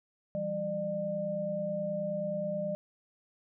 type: tone cluster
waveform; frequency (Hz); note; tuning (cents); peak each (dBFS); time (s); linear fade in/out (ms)
sine; 167.5 / 196.9 / 602; E3 / G3 / D5; +28 / +8 / +43; -40 / -38 / -32; 0.35-2.75; 0
effects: none